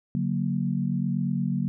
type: chord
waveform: sine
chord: D augmented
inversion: none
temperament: equal with one note detuned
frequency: 143.73 / 185 / 233.1 Hz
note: D3 / F#3 / A#3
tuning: -37 / 0 / 0 cents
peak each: -28 / -27 / -29 dBFS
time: 0.15-1.68 s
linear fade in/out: 0 ms
effects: none